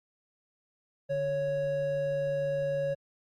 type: tone pair together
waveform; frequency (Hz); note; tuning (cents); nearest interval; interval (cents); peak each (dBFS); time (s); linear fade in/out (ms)
triangle; 146.83 / 554.4; D3 / C#5; 0 / 0; octave + major seventh; 2300; -35 / -26; 1.09-2.95; 20
effects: Opus 48 kbps